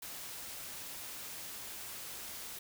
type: noise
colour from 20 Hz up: white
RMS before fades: -45 dBFS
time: 0.02-2.59 s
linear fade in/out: 5 ms
effects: none